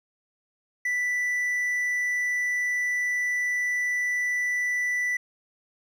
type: tone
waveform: triangle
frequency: 1975.5 Hz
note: B6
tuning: in tune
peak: -22 dBFS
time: 0.85-5.17 s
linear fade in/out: 5 ms
effects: none